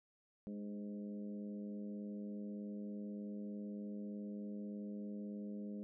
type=harmonic tone with a mistuned harmonic; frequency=103.3 Hz; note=G#2; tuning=9 cents flat; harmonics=2 / 3 / 4 / 5 / 6; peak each=-43 / -53 / -55 / -56 / -63 dBFS; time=0.47-5.83 s; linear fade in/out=0 ms; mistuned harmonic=3; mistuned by=-29 cents; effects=none